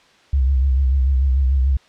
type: tone with vibrato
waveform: sine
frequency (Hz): 66.5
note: C2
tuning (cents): +29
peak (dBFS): -13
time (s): 0.33-1.77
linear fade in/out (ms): 5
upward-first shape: triangle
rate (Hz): 6.8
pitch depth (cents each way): 97
effects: white hiss -52 dBFS RMS until 1.88 s + low-pass 4000 Hz 12 dB/octave